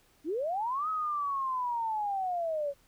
sine linear two-way sweep, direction up then down, 275.7 to 1285 to 551 Hz, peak -29 dBFS, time 0.24-2.74 s, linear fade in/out 50 ms, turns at 0.89 s, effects pink hiss -65 dBFS RMS until 2.87 s

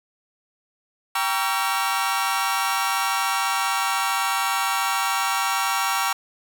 sawtooth chord, G diminished seventh, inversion none, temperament just, 784 / 940.8 / 1128.9 / 1354.7 Hz, G5 / Bb5 / Db6 / Fb6, 0 / +16 / +31 / +47 cents, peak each -23 dBFS, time 1.15-6.13 s, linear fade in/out 5 ms, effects none

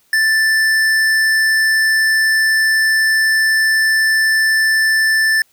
sine tone with tanh clipping, 1764 Hz, A6, 4 cents sharp, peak -13 dBFS, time 0.13-5.42 s, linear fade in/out 2 ms, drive 16 dB, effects white hiss -57 dBFS RMS until 5.52 s

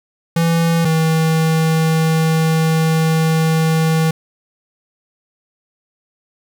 square tone pair in turn, 166.6 / 160.48 Hz, E3 / E3, +19 / -46 cents, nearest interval minor second, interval 65 cents, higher first, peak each -13 dBFS, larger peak neither, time 0.36-0.85 / 0.85-4.11 s, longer second, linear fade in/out 5 ms, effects 9-bit

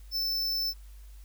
square tone, 5290 Hz, E8, 5 cents sharp, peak -28 dBFS, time 0.11-0.74 s, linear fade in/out 50 ms, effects added 50 Hz sine -45 dBFS peak until 1.24 s + white hiss -62 dBFS RMS until 1.24 s

